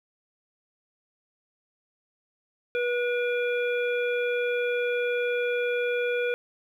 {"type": "harmonic tone with a mistuned harmonic", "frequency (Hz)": 485.7, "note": "B4", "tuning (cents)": -29, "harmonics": [1, 3, 5, 7], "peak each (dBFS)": [-25, -32, -33, -43], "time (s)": [2.75, 6.34], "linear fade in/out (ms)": 0, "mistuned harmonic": 5, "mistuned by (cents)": -23, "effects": ["10-bit"]}